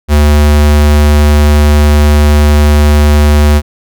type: tone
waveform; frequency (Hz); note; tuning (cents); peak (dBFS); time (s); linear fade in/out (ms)
square; 74.1; D2; +16; -4; 0.08-3.62; 50
effects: none